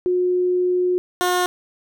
sine / 15% pulse tone pair in turn, 361.3 / 359.5 Hz, F#4 / F#4, -41 / -50 cents, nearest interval unison, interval 9 cents, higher first, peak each -16 / -11 dBFS, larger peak second, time 0.06-0.98 / 1.21-1.46 s, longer first, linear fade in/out 0 ms, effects none

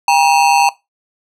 square ring-modulated tone, 877 Hz, A5, 6 cents flat, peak -6 dBFS, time 0.08-0.69 s, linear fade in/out 2 ms, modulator 74.3 Hz, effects noise-tail reverb RT60 0.2 s tail -18 dB re dry + low-pass 9000 Hz 12 dB/octave

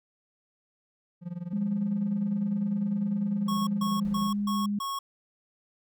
triangle tone with tremolo, 174.61 Hz, F3, in tune, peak -28 dBFS, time 1.21-4.31 s, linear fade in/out 50 ms, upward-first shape sine, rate 20 Hz, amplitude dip 90%
sine tone, 204.6 Hz, G#3, 26 cents flat, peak -26 dBFS, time 1.53-4.79 s, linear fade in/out 5 ms
square tone bursts, 1100 Hz, C#6, 14 cents flat, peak -31 dBFS, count 5, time 3.48-4.99 s, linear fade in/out 5 ms, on 190 ms, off 140 ms
brown noise with exponential decay, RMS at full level -43 dBFS, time 4.05-4.93 s, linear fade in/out 0 ms, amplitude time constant 190 ms
effects none

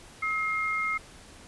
sine tone pair together, 1285 / 2128 Hz, E6 / C7, -45 / +29 cents, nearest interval major sixth, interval 874 cents, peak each -30 / -28 dBFS, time 0.22-0.98 s, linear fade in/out 10 ms, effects pink hiss -50 dBFS RMS until 1.47 s + resampled to 24000 Hz

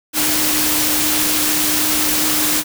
sine tone in noise, 304.3 Hz, D#4, 38 cents flat, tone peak -24 dBFS, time 0.13-2.64 s, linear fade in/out 50 ms, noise white, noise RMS -17 dBFS, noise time 0.13-2.64 s, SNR -10 dB, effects none

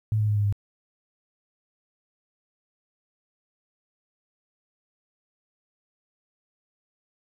sine tone with pitch steps, 108.1 / 106.43 / 104.78 / 103.16 / 101.56 Hz, A2 / G#2 / G#2 / G#2 / G#2, -30 / +43 / +16 / -11 / -38 cents, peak -20 dBFS, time 0.12-0.525 s, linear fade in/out 0 ms, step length 81 ms, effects 10-bit

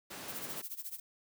pink noise, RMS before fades -44 dBFS, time 0.1-0.62 s, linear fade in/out 10 ms
violet noise with tremolo, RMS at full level -40 dBFS, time 0.28-1 s, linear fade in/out 5 ms, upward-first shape sine, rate 14 Hz, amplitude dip 85%
effects high-pass 200 Hz 12 dB/octave

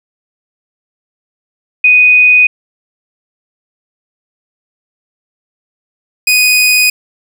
sine / sawtooth tone pair in turn, 2489 / 2489 Hz, D#7 / D#7, 0 / 0 cents, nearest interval unison, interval 0 cents, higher neither, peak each -3 dBFS, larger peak neither, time 1.84-2.47 / 6.27-6.9 s, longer neither, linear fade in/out 5 ms, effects none

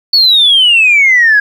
sine exponential sweep, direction down, 4500 to 1637 Hz, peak -3 dBFS, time 0.13-1.4 s, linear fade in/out 5 ms, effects tanh soft clip ceiling 0 dBFS + 7-bit

